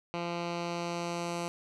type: tone with low-pass filter sweep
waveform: 10% pulse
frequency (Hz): 171.9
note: F3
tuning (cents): -27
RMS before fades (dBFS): -35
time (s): 0.14-1.48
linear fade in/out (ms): 0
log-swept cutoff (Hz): 3500 to 8600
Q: 1.1
effects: none